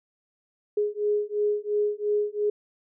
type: beating tone pair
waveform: sine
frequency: 415.3 / 418.2 Hz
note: G#4 / G#4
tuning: 0 / +12 cents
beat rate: 2.9 Hz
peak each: -26 dBFS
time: 0.77-2.5 s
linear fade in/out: 5 ms
effects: none